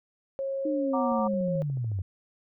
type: tone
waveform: sine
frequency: 543 Hz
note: C#5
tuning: 36 cents flat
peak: -28 dBFS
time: 0.39-1.62 s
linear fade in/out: 0 ms
type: linear sweep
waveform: sine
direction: down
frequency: 311.1 to 88.8 Hz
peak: -27 dBFS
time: 0.65-2.02 s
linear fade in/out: 5 ms
type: chord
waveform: sine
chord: Gb augmented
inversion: none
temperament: equal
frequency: 740 / 932.3 / 1174.7 Hz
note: Gb5 / Bb5 / D6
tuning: 0 / 0 / 0 cents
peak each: -32 dBFS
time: 0.93-1.28 s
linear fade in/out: 10 ms
type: click train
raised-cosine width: 2 ms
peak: -34 dBFS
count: 13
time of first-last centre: 1.12-1.99 s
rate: 13.8 Hz
effects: none